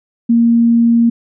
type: tone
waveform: sine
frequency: 233.1 Hz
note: A#3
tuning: in tune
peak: -7 dBFS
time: 0.29-1.1 s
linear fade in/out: 10 ms
effects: none